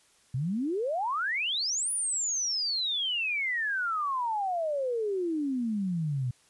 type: exponential two-way sweep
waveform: sine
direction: up then down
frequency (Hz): 120 to 9956 to 120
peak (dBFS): -27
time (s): 0.34-6.31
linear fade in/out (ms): 5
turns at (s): 1.91
effects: white hiss -63 dBFS RMS until 6.49 s + resampled to 24000 Hz